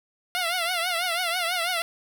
10% pulse tone with vibrato, 700 Hz, F5, 4 cents sharp, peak -16 dBFS, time 0.35-1.82 s, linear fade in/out 0 ms, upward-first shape triangle, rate 6.1 Hz, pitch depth 120 cents each way, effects none

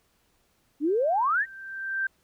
sine exponential sweep, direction up, 275.8 to 1941 Hz, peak -21 dBFS, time 0.8-1.46 s, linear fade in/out 50 ms
sine tone with exponential growth, 1568 Hz, G6, in tune, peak -23 dBFS, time 0.87-2.07 s, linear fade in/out 5 ms, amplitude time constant 260 ms
effects pink hiss -68 dBFS RMS until 2.23 s

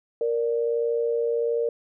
sine tone pair together, 466.7 / 588 Hz, A#4 / D5, +2 / +2 cents, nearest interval major third, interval 400 cents, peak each -22 / -30 dBFS, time 0.21-1.69 s, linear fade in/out 2 ms, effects none

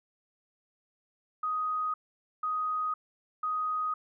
sine tone bursts, 1250 Hz, D#6, 8 cents sharp, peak -28 dBFS, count 3, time 1.43-3.94 s, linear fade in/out 5 ms, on 510 ms, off 490 ms, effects none

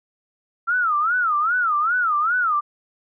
sine tone with vibrato, 1326 Hz, E6, 10 cents sharp, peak -17 dBFS, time 0.67-2.61 s, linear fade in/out 20 ms, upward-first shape sine, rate 2.5 Hz, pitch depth 210 cents each way, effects none

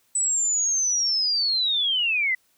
sine linear sweep, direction down, 8000 to 1975.5 Hz, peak -20 dBFS, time 0.15-2.35 s, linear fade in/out 5 ms, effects white hiss -65 dBFS RMS until 2.57 s

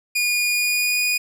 sawtooth tone with pitch glide, 2440 to 2463 Hz, D#7 to D#7, -34 to -18 cents, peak -15 dBFS, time 0.15-1.18 s, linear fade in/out 10 ms, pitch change +16 cents, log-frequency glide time 0.51-1 s, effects none

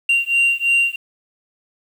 sine beating tone pair, 2765 / 2768 Hz, F7 / F7, -18 / -16 cents, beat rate 3 Hz, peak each -15 dBFS, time 0.09-0.96 s, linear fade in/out 5 ms, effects tanh soft clip ceiling -11 dBFS + 7-bit

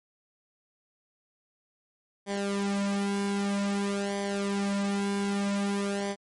sawtooth tone with flanger, 200 Hz, G3, 35 cents sharp, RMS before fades -29 dBFS, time 2.26-6.16 s, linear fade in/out 50 ms, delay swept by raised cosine 0.74 to 3.44 ms, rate 0.52 Hz, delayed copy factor -0.8, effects MP3 48 kbps

